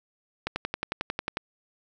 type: click train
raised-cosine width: 0.3 ms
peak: -12 dBFS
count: 11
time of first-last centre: 0.47-1.371 s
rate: 11.1 Hz
effects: none